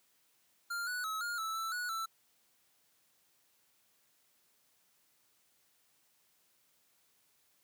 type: tone with pitch steps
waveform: square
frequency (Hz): 1397 / 1476 / 1288 / 1418 / 1313 / 1325 / 1464 / 1329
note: F6 / F#6 / E6 / F6 / E6 / E6 / F#6 / E6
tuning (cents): 0 / -5 / -41 / +26 / -7 / +9 / -19 / +14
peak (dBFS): -36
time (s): 0.7-2.06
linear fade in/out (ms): 10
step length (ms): 170
effects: white hiss -72 dBFS RMS until 7.63 s + high-pass 80 Hz 12 dB/octave